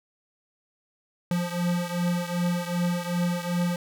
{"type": "beating tone pair", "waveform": "square", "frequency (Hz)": [174.4, 177], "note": ["F3", "F3"], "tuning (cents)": [-2, 23], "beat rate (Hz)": 2.6, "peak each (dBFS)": [-27, -30], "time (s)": [1.31, 3.76], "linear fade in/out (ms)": 2, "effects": []}